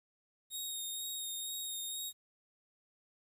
15% pulse tone with vibrato, 3729 Hz, A#7, in tune, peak -32 dBFS, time 0.5-2.13 s, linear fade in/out 50 ms, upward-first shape sine, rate 2.1 Hz, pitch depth 18 cents each way, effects 11-bit

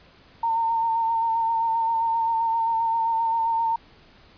sine tone with vibrato, 911 Hz, A#5, 40 cents flat, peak -20 dBFS, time 0.43-3.76 s, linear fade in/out 5 ms, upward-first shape sine, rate 7.6 Hz, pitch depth 25 cents each way, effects pink hiss -53 dBFS RMS until 4.37 s + resampled to 11025 Hz

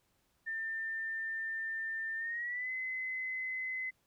sine tone with pitch glide, 1795 to 2038 Hz, A6 to C7, +34 to -46 cents, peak -35 dBFS, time 0.46-3.91 s, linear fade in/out 20 ms, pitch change +220 cents, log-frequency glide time 2.17-2.71 s, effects pink hiss -75 dBFS RMS until 4.06 s

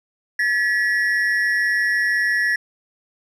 triangle ring-modulated tone, 1824 Hz, A#6, 38 cents flat, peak -12 dBFS, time 0.39-2.56 s, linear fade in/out 5 ms, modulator 103 Hz, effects none

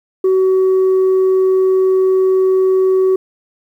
sine tone, 377 Hz, F#4, 32 cents sharp, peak -7 dBFS, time 0.24-3.16 s, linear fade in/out 5 ms, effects tanh soft clip ceiling -8 dBFS + 8-bit

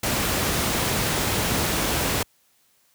pink noise, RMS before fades -23 dBFS, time 0.03-2.23 s, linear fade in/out 5 ms, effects white hiss -63 dBFS RMS until 2.94 s + high-pass 60 Hz 12 dB/octave

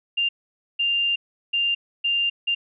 sine tone bursts at uneven times, 2794 Hz, F7, in tune, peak -19 dBFS, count 5, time 0.17-0.29 / 0.79-1.16 / 1.53-1.75 / 2.04-2.3 / 2.47-2.55 s, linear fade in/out 10 ms, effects none

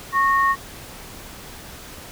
sine tone pair together, 1100 / 1850 Hz, C#6 / A#6, -14 / -14 cents, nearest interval major sixth, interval 900 cents, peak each -16 / -21 dBFS, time 0.12-0.56 s, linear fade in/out 50 ms, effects pink hiss -39 dBFS RMS until 2.11 s

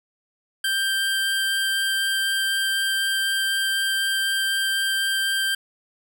25% pulse tone, 1576 Hz, G6, 9 cents sharp, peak -17 dBFS, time 0.64-5.55 s, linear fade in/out 5 ms, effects none

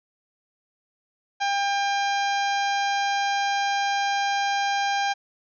harmonic tone with a mistuned harmonic, 800 Hz, G5, 35 cents sharp, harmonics 1 / 2 / 3 / 4 / 5 / 6 / 7 / 8, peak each -23 / -29 / -33 / -35 / -37 / -39 / -40 / -41 dBFS, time 1.4-5.14 s, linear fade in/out 20 ms, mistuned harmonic 6, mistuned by +38 cents, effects none

